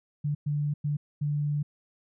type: tone bursts at uneven times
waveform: sine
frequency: 146.83 Hz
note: D3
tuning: in tune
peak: -25 dBFS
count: 4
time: 0.24-0.35 / 0.46-0.74 / 0.84-0.97 / 1.21-1.63 s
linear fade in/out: 10 ms
effects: none